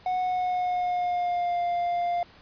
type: tone with pitch glide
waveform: triangle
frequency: 735 to 699.4 Hz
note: F#5 to F5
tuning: -12 to +2 cents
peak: -22 dBFS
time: 0.06-2.23 s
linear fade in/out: 2 ms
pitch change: -86 cents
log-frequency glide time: 0.21-1.61 s
effects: pink hiss -53 dBFS RMS until 2.41 s + resampled to 11025 Hz